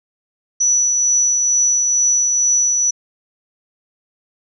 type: tone with tremolo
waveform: sine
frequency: 5920 Hz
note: F#8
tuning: in tune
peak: -11 dBFS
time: 0.6-2.91 s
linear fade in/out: 10 ms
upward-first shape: triangle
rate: 2.2 Hz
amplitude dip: 30%
effects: none